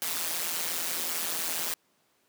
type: noise with amplitude modulation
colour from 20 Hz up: white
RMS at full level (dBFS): -28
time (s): 0.02-1.74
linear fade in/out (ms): 0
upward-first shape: sine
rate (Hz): 168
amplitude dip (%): 80
effects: pink hiss -69 dBFS RMS until 2.28 s + high-pass 200 Hz 12 dB/octave